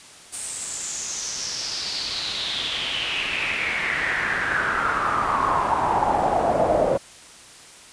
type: noise with band-pass filter sweep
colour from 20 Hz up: brown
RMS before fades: -24 dBFS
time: 0.32-6.98 s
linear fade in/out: 20 ms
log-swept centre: 9000 to 580 Hz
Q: 5.4
effects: white hiss -45 dBFS RMS until 7.92 s + resampled to 22050 Hz